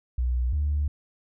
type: tone pair in turn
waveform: sine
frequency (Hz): 61.7 / 73.37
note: B1 / D2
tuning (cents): -1 / -1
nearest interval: minor third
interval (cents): 300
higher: second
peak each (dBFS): -21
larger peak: neither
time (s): 0.18-0.53 / 0.53-0.88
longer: neither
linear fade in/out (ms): 5
effects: tanh soft clip ceiling -18 dBFS